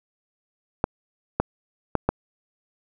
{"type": "clicks", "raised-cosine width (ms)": 1, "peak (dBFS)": -5, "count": 4, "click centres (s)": [0.841, 1.4, 1.953, 2.09], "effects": []}